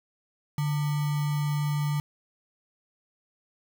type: tone with sample-and-hold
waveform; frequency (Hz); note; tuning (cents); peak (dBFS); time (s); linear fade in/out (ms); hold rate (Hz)
sine; 146.9; D3; +1; -24; 0.58-2; 2; 1050
effects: none